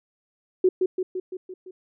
sine tone with echo, 370 Hz, F#4, in tune, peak -14 dBFS, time 0.64-0.69 s, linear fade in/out 5 ms, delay 170 ms, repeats 6, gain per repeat -4 dB, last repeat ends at 1.71 s, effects none

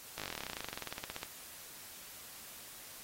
slowing click train, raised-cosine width 0.2 ms, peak -22 dBFS, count 29, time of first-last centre 0.18-1.231 s, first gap 18 ms, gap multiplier 1.05, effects white hiss -51 dBFS RMS until 3.03 s + AAC 48 kbps

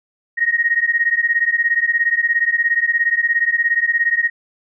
sine beating tone pair, 1864.7 / 1881.7 Hz, A#6 / A#6, 0 / +16 cents, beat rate 17 Hz, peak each -17 dBFS, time 0.37-4.3 s, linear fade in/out 20 ms, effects none

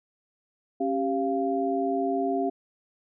sine tone cluster, 272.6 / 391.9 / 693 Hz, C#4 / G4 / F5, -29 / 0 / -14 cents, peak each -28 dBFS, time 0.8-2.5 s, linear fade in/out 10 ms, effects none

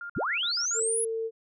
sine tone bursts, 1403 Hz, F6, 8 cents sharp, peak -35 dBFS, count 6, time 0.01-0.796 s, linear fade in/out 2 ms, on 86 ms, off 54 ms
sine linear sweep, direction up, 33.2 to 10700 Hz, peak -26 dBFS, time 0.16-1.05 s, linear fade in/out 10 ms
sine tone, 449.8 Hz, A4, 38 cents sharp, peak -28 dBFS, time 0.74-1.31 s, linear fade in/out 50 ms
effects none

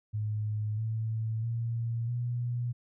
sine tone with pitch steps, 106.6 / 111.19 / 115.98 / 120.97 Hz, G#2 / A2 / A#2 / B2, +46 / +19 / -8 / -35 cents, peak -29 dBFS, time 0.13-2.73 s, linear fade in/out 20 ms, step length 650 ms, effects none

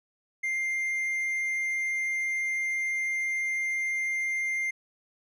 triangle tone, 2102 Hz, C7, 7 cents sharp, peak -25 dBFS, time 0.43-4.71 s, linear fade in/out 10 ms, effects resampled to 32000 Hz

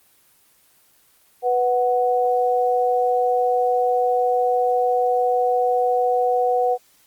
sine tone pair together, 493.9 / 740 Hz, B4 / F#5, 0 / 0 cents, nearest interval perfect fifth, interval 700 cents, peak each -19 dBFS, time 1.42-6.78 s, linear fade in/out 50 ms, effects white hiss -57 dBFS RMS until 7.06 s + Opus 24 kbps

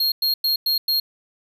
square tone bursts, 4249 Hz, C8, 26 cents sharp, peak -18 dBFS, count 5, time 0-1 s, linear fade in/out 5 ms, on 120 ms, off 100 ms, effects none

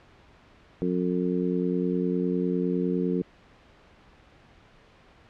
harmonic tone, 89.9 Hz, F#2, 49 cents flat, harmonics 2 / 3 / 4 / 5, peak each -27 / -29 / -30 / -31 dBFS, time 0.82-3.22 s, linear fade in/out 0 ms, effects pink hiss -55 dBFS RMS until 5.29 s + low-pass 3000 Hz 12 dB/octave

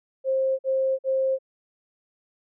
sine tone bursts, 530 Hz, C5, 22 cents sharp, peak -20 dBFS, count 3, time 0.24-1.388 s, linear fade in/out 50 ms, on 350 ms, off 49 ms, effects none

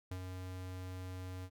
square tone with ADSR envelope, 92.2 Hz, F#2, 6 cents flat, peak -39 dBFS, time 0.11-1.5 s, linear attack 5 ms, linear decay 70 ms, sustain -4 dB, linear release 61 ms, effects none

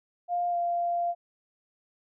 sine tone with pitch glide, 703 to 693.3 Hz, F5 to F5, +11 to -13 cents, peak -25 dBFS, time 0.28-1.15 s, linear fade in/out 50 ms, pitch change -24 cents, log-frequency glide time 0.5-0.56 s, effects none

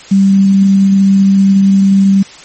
sine tone with quantisation, 195.2 Hz, G3, 7 cents flat, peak -4 dBFS, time 0.11-2.23 s, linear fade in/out 10 ms, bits 5, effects white hiss -34 dBFS RMS until 2.44 s + MP3 32 kbps

